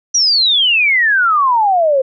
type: exponential sweep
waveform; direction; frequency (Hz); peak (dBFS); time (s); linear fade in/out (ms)
sine; down; 5920 to 515; -9; 0.14-2.02; 10
effects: none